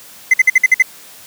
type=tone bursts; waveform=triangle; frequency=2046 Hz; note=C7; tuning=39 cents flat; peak=-3 dBFS; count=7; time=0.31-0.824 s; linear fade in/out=5 ms; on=28 ms; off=53 ms; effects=white hiss -39 dBFS RMS until 1.26 s + high-pass 80 Hz 12 dB/octave